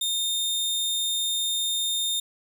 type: tone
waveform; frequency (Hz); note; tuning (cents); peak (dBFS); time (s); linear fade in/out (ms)
sawtooth; 3645; A#7; -40; -21; 0.01-2.2; 5
effects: none